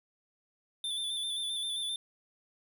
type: tone with vibrato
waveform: square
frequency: 3520 Hz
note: A7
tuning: in tune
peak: -33 dBFS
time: 0.84-1.96 s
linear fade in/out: 2 ms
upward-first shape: square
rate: 7.6 Hz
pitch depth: 28 cents each way
effects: none